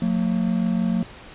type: tone pair together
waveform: triangle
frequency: 180.6 / 227 Hz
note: F#3 / A#3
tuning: -42 / -46 cents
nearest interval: major third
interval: 396 cents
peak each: -20 dBFS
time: 0.02-1.03 s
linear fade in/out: 2 ms
effects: pink hiss -42 dBFS RMS until 1.34 s + resampled to 8000 Hz